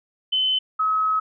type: tone pair in turn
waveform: sine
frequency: 3045 / 1280.3 Hz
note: F#7 / D#6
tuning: +49 / +49 cents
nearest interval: octave + minor third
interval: 1500 cents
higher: first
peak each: -18 dBFS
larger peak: neither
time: 0.32-0.59 / 0.79-1.2 s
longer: second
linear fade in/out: 10 ms
effects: none